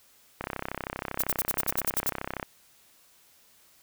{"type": "click train", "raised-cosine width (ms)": 0.5, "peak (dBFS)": -16, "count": 67, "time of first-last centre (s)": [0.41, 2.428], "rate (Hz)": 32.7}
{"type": "noise bursts", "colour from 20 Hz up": "violet", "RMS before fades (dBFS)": -26, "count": 10, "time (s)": [1.19, 2.097], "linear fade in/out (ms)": 5, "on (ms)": 34, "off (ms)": 63}
{"effects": ["white hiss -60 dBFS RMS until 3.82 s"]}